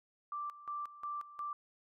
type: tone with tremolo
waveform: sine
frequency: 1174.7 Hz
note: D6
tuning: in tune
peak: -37 dBFS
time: 0.32-1.53 s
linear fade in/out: 2 ms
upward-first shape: square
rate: 2.8 Hz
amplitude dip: 80%
effects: none